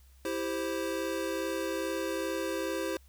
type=chord; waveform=square; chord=C major; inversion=first; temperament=equal; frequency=329.6 / 392 / 523.3 Hz; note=E4 / G4 / C5; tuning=0 / 0 / 0 cents; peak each=-36 / -37 / -36 dBFS; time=0.25-2.97 s; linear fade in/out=2 ms; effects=added 65 Hz sine -55 dBFS peak until 3.08 s + white hiss -66 dBFS RMS until 3.08 s